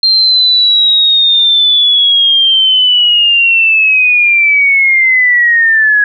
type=linear sweep; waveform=sine; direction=down; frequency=4186 to 1661.2 Hz; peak=-5 dBFS; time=0.03-6.04 s; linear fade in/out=2 ms; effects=none